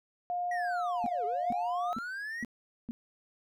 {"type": "tone", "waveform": "sine", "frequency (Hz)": 710, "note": "F5", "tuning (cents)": 28, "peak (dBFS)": -30, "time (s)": [0.3, 1.93], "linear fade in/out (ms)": 0}
{"type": "linear two-way sweep", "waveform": "triangle", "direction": "down then up", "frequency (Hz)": [1948, 401, 1948], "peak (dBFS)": -34, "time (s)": [0.51, 2.44], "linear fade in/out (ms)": 5, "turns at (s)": 1.25}
{"type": "tone bursts", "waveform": "sine", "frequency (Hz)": 234.4, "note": "A#3", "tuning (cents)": 10, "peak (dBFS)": -33, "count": 5, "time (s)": [1.04, 2.91], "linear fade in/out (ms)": 0, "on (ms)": 22, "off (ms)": 440}
{"effects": []}